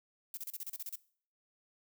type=noise bursts; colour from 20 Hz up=violet; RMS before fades=-41 dBFS; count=10; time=0.34-0.957 s; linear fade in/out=2 ms; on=32 ms; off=33 ms; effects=noise-tail reverb RT60 0.5 s tail -20 dB re dry